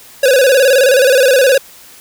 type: tone with vibrato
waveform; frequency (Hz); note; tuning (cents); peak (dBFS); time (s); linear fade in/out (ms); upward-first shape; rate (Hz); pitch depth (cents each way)
square; 527; C5; +12; -7; 0.23-1.58; 5; square; 19; 84
effects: white hiss -39 dBFS RMS until 2 s